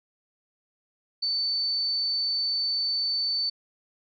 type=tone; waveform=sine; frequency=4524 Hz; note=C#8; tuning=34 cents sharp; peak=-24 dBFS; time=1.22-3.5 s; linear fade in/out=10 ms; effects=none